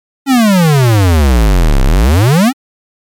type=exponential two-way sweep; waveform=square; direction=down then up; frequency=282.5 to 31.18 to 282.5 Hz; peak=-6 dBFS; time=0.26-2.53 s; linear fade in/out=50 ms; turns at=1.83 s; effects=MP3 96 kbps